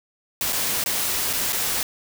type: noise with dropouts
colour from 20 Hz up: white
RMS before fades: -24 dBFS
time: 0.41-1.83 s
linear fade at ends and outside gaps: 1 ms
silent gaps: 0.525-0.529 / 0.839-0.86 / 1.33-1.334 / 1.524-1.529 s
effects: none